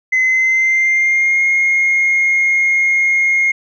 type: tone with pitch glide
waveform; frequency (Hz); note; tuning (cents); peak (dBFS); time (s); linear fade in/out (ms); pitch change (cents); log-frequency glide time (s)
sine; 2043 to 2142; C7 to C7; -42 to +40; -9; 0.12-3.52; 10; +82; 0.22-1.43
effects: tanh soft clip ceiling -8 dBFS